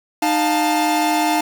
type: tone cluster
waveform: 45% pulse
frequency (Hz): 307.6 / 704 / 878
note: D#4 / F5 / A5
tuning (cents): -20 / +14 / -4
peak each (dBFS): -20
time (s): 0.22-1.41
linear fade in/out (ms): 5
effects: 7-bit